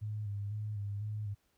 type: tone with vibrato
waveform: sine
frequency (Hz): 103.83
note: G#2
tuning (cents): 0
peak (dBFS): -35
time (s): 0.01-1.35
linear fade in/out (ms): 20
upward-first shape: square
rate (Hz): 2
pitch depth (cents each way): 40
effects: pink hiss -75 dBFS RMS until 1.57 s